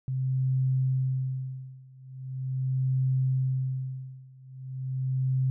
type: tone with tremolo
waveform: sine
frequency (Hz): 130.81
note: C3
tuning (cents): 0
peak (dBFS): -22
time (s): 0.08-5.5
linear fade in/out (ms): 0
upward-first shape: sine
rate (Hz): 0.41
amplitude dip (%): 95
effects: none